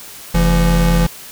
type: tone pair together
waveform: square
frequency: 44.92 / 169.6 Hz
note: F1 / E3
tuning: +50 / +50 cents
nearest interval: octave + major seventh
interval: 2300 cents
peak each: -14 dBFS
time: 0.34-1.07 s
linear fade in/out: 10 ms
effects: white hiss -35 dBFS RMS until 1.31 s